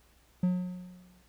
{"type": "tone with exponential decay", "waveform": "triangle", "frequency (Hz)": 180.8, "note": "F#3", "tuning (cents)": -40, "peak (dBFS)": -20, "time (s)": [0.43, 1.22], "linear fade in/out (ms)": 5, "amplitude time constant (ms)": 170, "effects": ["added 60 Hz sine -65 dBFS peak until 1.28 s", "pink hiss -65 dBFS RMS until 1.28 s"]}